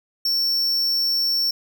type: tone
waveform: square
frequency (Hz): 5440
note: F8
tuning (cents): -46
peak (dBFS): -19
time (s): 0.25-1.51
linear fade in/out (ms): 5
effects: none